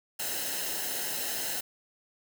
white noise with comb filter, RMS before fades -33 dBFS, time 0.19-1.61 s, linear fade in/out 10 ms, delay 0.86 ms, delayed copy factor -0.65, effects none

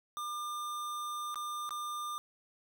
square tone with dropouts, 1200 Hz, D6, 37 cents sharp, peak -37 dBFS, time 0.17-2.18 s, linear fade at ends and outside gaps 0 ms, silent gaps 1.344-1.357 / 1.692-1.707 s, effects none

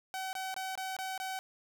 sawtooth tone bursts, 759 Hz, F#5, 44 cents sharp, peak -32 dBFS, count 6, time 0.14-1.39 s, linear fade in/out 0 ms, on 190 ms, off 22 ms, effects none

